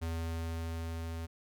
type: tone with level ramp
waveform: square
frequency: 82.41 Hz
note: E2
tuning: in tune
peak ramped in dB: -34 to -38 dBFS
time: 0.01-1.27 s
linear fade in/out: 20 ms
effects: none